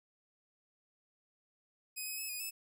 5% pulse tone with pitch steps, 2513 / 2535 / 2584 / 2476 / 2603 Hz, D#7 / D#7 / E7 / D#7 / E7, +17 / +32 / -35 / -9 / -22 cents, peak -30 dBFS, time 1.96-2.51 s, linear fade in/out 20 ms, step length 110 ms, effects none

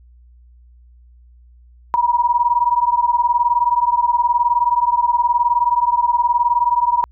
sine beating tone pair, 951 / 970 Hz, A#5 / B5, +34 / -31 cents, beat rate 19 Hz, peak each -16 dBFS, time 1.94-7.04 s, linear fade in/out 0 ms, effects added 60 Hz sine -44 dBFS peak until 7.11 s

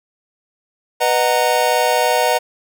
square chord, B major seventh, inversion none, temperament just, 493.9 / 617.4 / 740.8 / 926 Hz, B4 / D#5 / F#5 / A#5, 0 / -14 / +2 / -12 cents, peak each -20 dBFS, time 1-2.39 s, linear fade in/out 20 ms, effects none

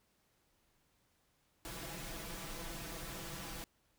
pink noise with comb filter, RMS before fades -45 dBFS, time 1.65-3.64 s, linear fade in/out 0 ms, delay 6 ms, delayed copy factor +0.85, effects pink hiss -75 dBFS RMS until 3.98 s

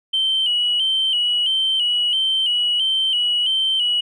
sine tone with vibrato, 3017 Hz, F#7, 33 cents sharp, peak -15 dBFS, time 0.13-4.01 s, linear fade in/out 10 ms, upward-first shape square, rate 1.5 Hz, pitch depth 53 cents each way, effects tanh soft clip ceiling -12 dBFS

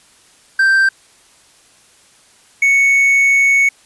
triangle tone pair in turn, 1568 / 2217 Hz, G6 / C#7, 0 / 0 cents, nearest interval tritone, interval 600 cents, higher second, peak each -7 dBFS, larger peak neither, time 0.59-0.89 / 2.62-3.69 s, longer second, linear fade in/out 5 ms, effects white hiss -49 dBFS RMS until 3.85 s + resampled to 24000 Hz

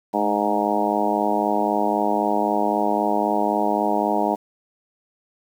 harmonic tone with a mistuned harmonic, 103.83 Hz, G#2, in tune, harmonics 2 / 3 / 4 / 5 / 6 / 7 / 8 / 9, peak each -27 / -26 / -28 / -30 / -26 / -25 / -26 / -26 dBFS, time 0.13-4.36 s, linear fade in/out 20 ms, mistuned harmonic 2, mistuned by +30 cents, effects 8-bit

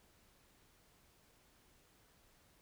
silence, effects pink hiss -69 dBFS RMS until 2.61 s

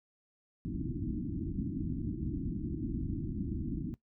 white low-pass noise, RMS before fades -36 dBFS, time 0.65-3.94 s, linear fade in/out 0 ms, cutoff 330 Hz, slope 96 dB/octave, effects noise-tail reverb RT60 0.1 s tail -18 dB re dry

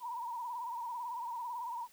sine tone with vibrato, 955 Hz, A#5, 42 cents sharp, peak -37 dBFS, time 0-1.88 s, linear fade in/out 50 ms, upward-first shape sine, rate 18 Hz, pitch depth 80 cents each way, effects white hiss -63 dBFS RMS until 1.92 s

